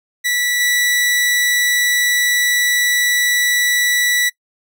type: tone with level steps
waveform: sawtooth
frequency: 1956 Hz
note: B6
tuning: 17 cents flat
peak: -12 / -10 dBFS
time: 0.24-4.3 s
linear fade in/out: 20 ms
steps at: 0.6 s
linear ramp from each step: 5 ms
effects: noise-tail reverb RT60 0.1 s tail -21 dB re dry